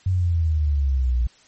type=exponential sweep; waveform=sine; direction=down; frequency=94.6 to 58.27 Hz; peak=-17 dBFS; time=0.06-1.27 s; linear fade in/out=5 ms; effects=white hiss -54 dBFS RMS until 1.47 s + MP3 32 kbps